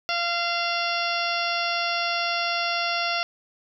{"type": "harmonic tone with a mistuned harmonic", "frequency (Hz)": 689, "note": "F5", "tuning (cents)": -24, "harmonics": [1, 2, 3, 4, 5, 6, 7, 8], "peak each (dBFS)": [-29, -29, -32, -30, -34, -34, -34, -35], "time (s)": [0.09, 3.23], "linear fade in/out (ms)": 0, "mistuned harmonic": 6, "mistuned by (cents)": 79, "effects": []}